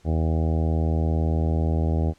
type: harmonic tone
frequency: 80.2 Hz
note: E2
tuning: 47 cents flat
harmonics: 1 / 2 / 3 / 4 / 5 / 6 / 7 / 8 / 9 / 10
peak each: -21 / -27 / -31 / -33 / -35 / -37 / -38 / -39 / -40 / -41 dBFS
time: 0.04-2.14 s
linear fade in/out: 50 ms
effects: pink hiss -59 dBFS RMS until 2.18 s + low-pass 8000 Hz 12 dB/octave